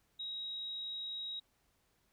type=tone; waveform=sine; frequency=3812 Hz; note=A#7; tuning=38 cents sharp; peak=-39 dBFS; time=0.19-1.4 s; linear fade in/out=10 ms; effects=pink hiss -75 dBFS RMS until 2.12 s